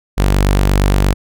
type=tone; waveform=sawtooth; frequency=48.57 Hz; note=G1; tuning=15 cents flat; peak=-6 dBFS; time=0.17-1.14 s; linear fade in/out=20 ms; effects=none